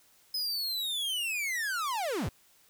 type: linear sweep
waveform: 45% pulse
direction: down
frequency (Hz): 5100 to 55.5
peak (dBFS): -30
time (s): 0.34-2.29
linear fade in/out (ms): 5
effects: white hiss -63 dBFS RMS until 2.69 s